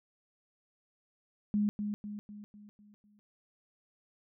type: tone with echo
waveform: sine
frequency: 207.7 Hz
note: G#3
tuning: in tune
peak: -26 dBFS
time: 1.54-1.69 s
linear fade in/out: 0 ms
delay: 250 ms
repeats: 6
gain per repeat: -6 dB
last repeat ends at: 3.19 s
effects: none